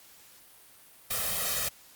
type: noise with comb filter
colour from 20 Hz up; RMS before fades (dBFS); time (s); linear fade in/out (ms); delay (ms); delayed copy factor
white; -30; 1.1-1.69; 10; 1.6; +1
effects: white hiss -55 dBFS RMS until 1.95 s + Opus 48 kbps